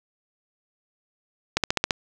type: click train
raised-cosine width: 0.2 ms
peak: -3 dBFS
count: 6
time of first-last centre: 1.57-1.908 s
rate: 14.8 Hz
effects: none